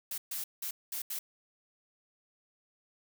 blue noise bursts at uneven times, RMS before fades -37 dBFS, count 5, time 0.11-0.18 / 0.31-0.44 / 0.62-0.71 / 0.92-1.02 / 1.1-1.19 s, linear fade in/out 5 ms, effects none

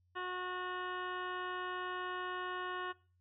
harmonic tone, 364.3 Hz, F#4, 27 cents flat, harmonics 1 / 2 / 3 / 4 / 5 / 7 / 8 / 9 / 10, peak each -44 / -48 / -42 / -46 / -46 / -58 / -52 / -62 / -63 dBFS, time 0.15-2.93 s, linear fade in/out 20 ms, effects noise-tail reverb RT60 0.4 s tail -22 dB re dry + added 89 Hz sine -70 dBFS peak until 3.2 s

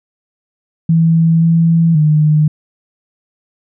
sine tone with pitch steps, 164.1 / 165.7 / 152.5 Hz, E3 / E3 / D#3, -8 / +9 / -34 cents, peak -7 dBFS, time 0.89-2.48 s, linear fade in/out 5 ms, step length 530 ms, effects none

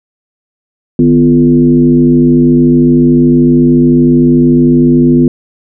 sine tone with frequency modulation, 250.4 Hz, B3, 24 cents sharp, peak -3 dBFS, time 0.99-5.28 s, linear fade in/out 2 ms, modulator 93.5 Hz, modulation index 0.98, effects none

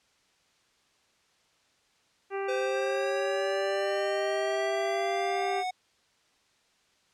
harmonic tone, 392.7 Hz, G4, 3 cents sharp, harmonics 1 / 2 / 3 / 4 / 5 / 6 / 7, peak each -31 / -37 / -41 / -43 / -45 / -47 / -48 dBFS, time 2.3-5.64 s, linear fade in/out 50 ms
square exponential sweep, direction up, 510 to 740 Hz, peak -30 dBFS, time 2.48-5.71 s, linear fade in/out 10 ms
effects white hiss -67 dBFS RMS until 7.13 s + low-pass 6000 Hz 12 dB/octave

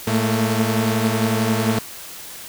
sawtooth tone cluster, 111.5 / 216.5 / 227.6 Hz, A2 / A3 / A#3, +23 / -28 / -41 cents, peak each -18 dBFS, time 0.07-1.79 s, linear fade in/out 5 ms, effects white hiss -36 dBFS RMS until 2.48 s

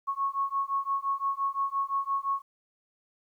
sine beating tone pair, 1098 / 1103.8 Hz, C#6 / C#6, -17 / -8 cents, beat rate 5.8 Hz, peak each -30 / -30 dBFS, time 0.07-2.42 s, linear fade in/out 20 ms, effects 11-bit

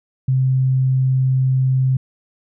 sine tone, 130.81 Hz, C3, in tune, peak -13 dBFS, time 0.28-1.97 s, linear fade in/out 5 ms, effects none

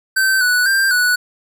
square tone with pitch steps, 1546 / 1479 / 1581 / 1476 Hz, G6 / F#6 / G6 / F#6, -24 / -1 / +14 / -5 cents, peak -13 dBFS, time 0.16-1.16 s, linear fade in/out 10 ms, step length 250 ms, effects none

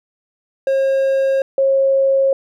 triangle / sine tone pair in turn, 539 / 541.3 Hz, C#5 / C#5, -49 / -41 cents, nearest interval unison, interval 8 cents, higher second, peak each -11 dBFS, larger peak neither, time 0.67-1.42 / 1.58-2.33 s, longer neither, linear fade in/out 2 ms, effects none

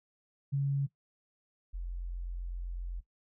sine tone pair in turn, 139.3 / 43.88 Hz, C#3 / F1, +9 / +9 cents, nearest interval octave + minor sixth, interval 2000 cents, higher first, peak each -27 / -35 dBFS, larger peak first, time 0.52-0.87 / 1.73-3.01 s, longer second, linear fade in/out 20 ms, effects noise-tail reverb RT60 0.1 s tail -17 dB re dry

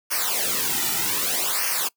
white noise with flanger, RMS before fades -24 dBFS, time 0.1-1.89 s, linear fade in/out 20 ms, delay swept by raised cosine 0.26 to 1.86 ms, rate 0.64 Hz, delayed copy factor -0.95, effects noise-tail reverb RT60 0.1 s tail -22 dB re dry

